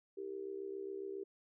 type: tone with amplitude modulation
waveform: sine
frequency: 392 Hz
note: G4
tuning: in tune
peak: -37 dBFS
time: 0.17-1.24 s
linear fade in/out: 10 ms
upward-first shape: sine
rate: 67.3 Hz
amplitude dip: 80%
effects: none